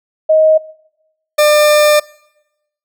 sine / 40% pulse tone pair in turn, 628 / 598.6 Hz, D#5 / D5, +16 / +33 cents, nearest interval minor second, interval 83 cents, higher first, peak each -6 dBFS, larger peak neither, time 0.29-0.58 / 1.38-2 s, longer second, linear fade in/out 10 ms, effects noise-tail reverb RT60 0.9 s tail -23 dB re dry

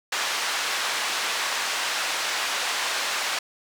pink band-pass noise, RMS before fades -27 dBFS, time 0.12-3.39 s, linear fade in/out 5 ms, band 1000 to 6500 Hz, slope 12 dB/octave, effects none

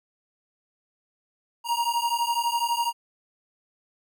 square beating tone pair, 936 / 948 Hz, A#5 / A#5, +7 / +29 cents, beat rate 12 Hz, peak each -27 dBFS, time 1.64-2.93 s, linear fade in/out 50 ms, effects none

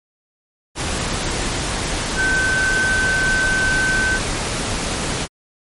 sine tone in noise, 1534 Hz, G6, 38 cents flat, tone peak -16 dBFS, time 2.15-4.2 s, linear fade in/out 50 ms, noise pink, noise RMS -22 dBFS, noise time 0.75-5.28 s, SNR +3 dB, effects low-pass 12000 Hz 12 dB/octave + MP3 48 kbps

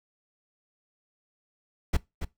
brown noise with echo, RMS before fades -20 dBFS, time 1.93-1.97 s, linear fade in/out 10 ms, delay 280 ms, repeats 1, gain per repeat -9 dB, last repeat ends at 2.25 s, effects noise-tail reverb RT60 0.2 s tail -21 dB re dry

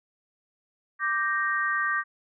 sine chord, G minor, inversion second, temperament equal, 1174.7 / 1568 / 1864.7 Hz, D6 / G6 / Bb6, 0 / 0 / 0 cents, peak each -28 dBFS, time 0.99-2.04 s, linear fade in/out 50 ms, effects none

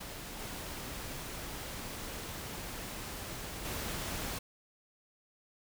pink noise with level steps, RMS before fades -44 / -42 / -38 dBFS, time 0-4.39 s, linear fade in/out 10 ms, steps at 0.39 / 3.65 s, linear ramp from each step 2 ms, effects none

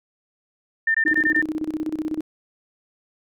sine tone bursts, 1800 Hz, A6, 39 cents sharp, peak -16 dBFS, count 6, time 0.87-1.42 s, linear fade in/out 5 ms, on 75 ms, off 20 ms
sine tone with tremolo, 311.1 Hz, D#4, in tune, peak -21 dBFS, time 1.05-2.21 s, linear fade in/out 5 ms, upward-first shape square, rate 16 Hz, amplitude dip 80%
effects none

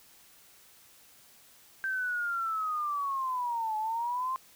sine linear two-way sweep, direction down then up, 1568 to 854 to 1056 Hz, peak -29 dBFS, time 1.84-4.36 s, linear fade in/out 0 ms, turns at 3.77 s, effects white hiss -58 dBFS RMS until 4.55 s

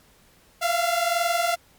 sawtooth tone pair together, 677 / 698.5 Hz, E5 / F5, +46 / 0 cents, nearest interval minor second, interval 54 cents, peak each -20 dBFS, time 0.61-1.56 s, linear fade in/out 20 ms, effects pink hiss -57 dBFS RMS until 1.78 s + MP3 96 kbps

